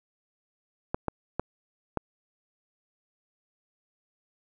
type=clicks; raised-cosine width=1 ms; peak=-13 dBFS; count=4; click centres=0.945 / 1.083 / 1.396 / 1.973 s; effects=none